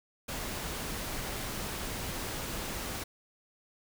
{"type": "noise", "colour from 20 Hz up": "pink", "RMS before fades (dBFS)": -37, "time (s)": [0.28, 3.04], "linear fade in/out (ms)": 10, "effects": []}